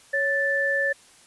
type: tone pair together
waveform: sine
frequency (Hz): 554.4 / 1760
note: C#5 / A6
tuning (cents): 0 / 0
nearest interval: octave + minor sixth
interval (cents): 2000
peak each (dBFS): -26 / -22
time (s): 0.13-0.93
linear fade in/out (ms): 10
effects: white hiss -53 dBFS RMS until 1.26 s + resampled to 24000 Hz